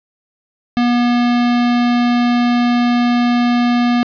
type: tone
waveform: square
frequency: 241.5 Hz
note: B3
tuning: 39 cents flat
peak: -12 dBFS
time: 0.77-4.03 s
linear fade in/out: 0 ms
effects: resampled to 11025 Hz + 8-bit